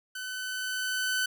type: tone with level ramp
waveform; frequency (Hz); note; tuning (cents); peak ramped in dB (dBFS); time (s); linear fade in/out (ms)
sawtooth; 1511; F#6; +36; -32 to -22; 0.15-1.26; 5
effects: none